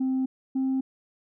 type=tone pair in turn; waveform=sine; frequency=261.6 / 264.3 Hz; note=C4 / C4; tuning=0 / +18 cents; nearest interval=unison; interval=18 cents; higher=second; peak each=-21 / -21 dBFS; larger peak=neither; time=0-0.26 / 0.55-0.81 s; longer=neither; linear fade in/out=10 ms; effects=tanh soft clip ceiling -21 dBFS